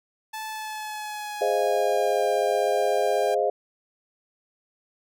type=tone with pitch glide; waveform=sawtooth; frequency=872 to 799.6 Hz; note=A5 to G5; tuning=-16 to +34 cents; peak=-28 dBFS; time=0.33-3.35 s; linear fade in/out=10 ms; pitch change=-150 cents; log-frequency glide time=0.48-2.28 s
type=chord; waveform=sine; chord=F minor seventh; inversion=first; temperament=equal; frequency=415.3 / 523.3 / 622.3 / 698.5 Hz; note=Ab4 / C5 / Eb5 / F5; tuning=0 / 0 / 0 / 0 cents; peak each=-26 dBFS; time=1.41-3.5 s; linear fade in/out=5 ms
effects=none